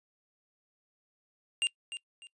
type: tone with echo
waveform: square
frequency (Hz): 2794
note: F7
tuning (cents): 0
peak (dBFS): -26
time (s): 1.62-1.67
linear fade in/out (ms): 0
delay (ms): 300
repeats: 2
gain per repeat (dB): -11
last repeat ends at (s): 2.27
effects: noise-tail reverb RT60 0.1 s tail -23 dB re dry + resampled to 24000 Hz